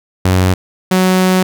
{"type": "tone pair in turn", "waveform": "sawtooth", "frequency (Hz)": [92.5, 185.5], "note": ["F#2", "F#3"], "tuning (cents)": [0, 5], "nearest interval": "octave", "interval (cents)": 1205, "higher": "second", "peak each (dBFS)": -5, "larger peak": "neither", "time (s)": [[0.25, 0.54], [0.91, 1.43]], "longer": "second", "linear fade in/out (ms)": 5, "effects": []}